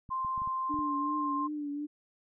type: clicks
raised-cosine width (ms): 5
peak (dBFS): -35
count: 7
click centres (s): 0.092 / 0.248 / 0.378 / 0.419 / 0.475 / 0.742 / 0.79
type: tone with pitch glide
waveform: sine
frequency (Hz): 1046.5 to 1054.4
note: C6 to C6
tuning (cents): 0 to +13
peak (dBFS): -30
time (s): 0.1-1.48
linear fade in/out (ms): 20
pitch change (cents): +13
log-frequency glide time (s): 0.62-0.98
type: tone with vibrato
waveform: sine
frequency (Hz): 293.7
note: D4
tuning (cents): 0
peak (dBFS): -33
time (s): 0.69-1.87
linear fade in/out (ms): 20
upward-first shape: triangle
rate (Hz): 2.7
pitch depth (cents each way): 50
effects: none